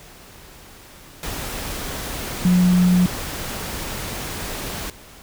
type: tone in noise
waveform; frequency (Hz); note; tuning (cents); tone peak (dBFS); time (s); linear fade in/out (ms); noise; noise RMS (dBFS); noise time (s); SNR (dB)
sine; 180; F#3; -47; -12; 2.45-3.06; 2; pink; -29; 1.23-4.9; +14
effects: pink hiss -44 dBFS RMS until 5.22 s